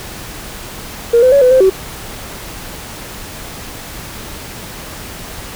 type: tone with pitch steps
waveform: sine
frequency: 469.5 / 510 / 561 / 503 / 520 / 380.5 Hz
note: A#4 / C5 / C#5 / B4 / C5 / F#4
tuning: +12 / -44 / +21 / +32 / -11 / +48 cents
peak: -4 dBFS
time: 1.13-1.7 s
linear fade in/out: 10 ms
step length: 95 ms
effects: tanh soft clip ceiling -1 dBFS + pink hiss -29 dBFS RMS until 5.55 s